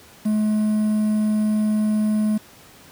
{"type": "tone with quantisation", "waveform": "triangle", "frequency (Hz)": 213.4, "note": "G#3", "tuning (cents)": 47, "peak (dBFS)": -15, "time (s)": [0.25, 2.38], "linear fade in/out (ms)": 10, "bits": 7, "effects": ["pink hiss -47 dBFS RMS until 2.91 s", "high-pass 80 Hz 12 dB/octave"]}